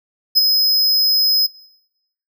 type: tone with ADSR envelope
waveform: square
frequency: 5080 Hz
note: D#8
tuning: 35 cents sharp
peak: -7 dBFS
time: 0.35-1.47 s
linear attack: 28 ms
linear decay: 19 ms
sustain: -5 dB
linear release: 14 ms
effects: noise-tail reverb RT60 0.9 s tail -24 dB re dry